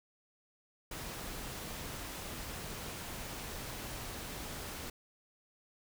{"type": "noise", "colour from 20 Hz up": "pink", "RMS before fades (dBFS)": -43, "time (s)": [0.91, 4.9], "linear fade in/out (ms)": 5, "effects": []}